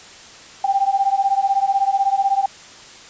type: beating tone pair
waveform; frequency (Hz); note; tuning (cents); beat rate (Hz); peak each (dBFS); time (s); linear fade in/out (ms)
sine; 779 / 795; G5 / G5; -11 / +24; 16; -18; 0.64-2.46; 5
effects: white hiss -41 dBFS RMS until 3.09 s + resampled to 16000 Hz